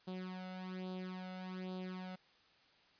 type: tone with flanger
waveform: sawtooth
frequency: 184.9 Hz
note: F#3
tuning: 1 cent flat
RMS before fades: -45 dBFS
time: 0.07-2.16 s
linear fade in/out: 10 ms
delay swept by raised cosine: 0.24 to 1.44 ms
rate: 1.2 Hz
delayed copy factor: +0.75
effects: white hiss -68 dBFS RMS until 2.99 s + resampled to 11025 Hz